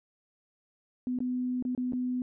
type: tone with dropouts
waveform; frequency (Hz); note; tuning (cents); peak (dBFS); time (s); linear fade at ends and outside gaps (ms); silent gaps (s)
sine; 250.6; B3; +25; -28; 1.07-2.22; 1; 1.188-1.204 / 1.625-1.651 / 1.75-1.777 / 1.923-1.933
effects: none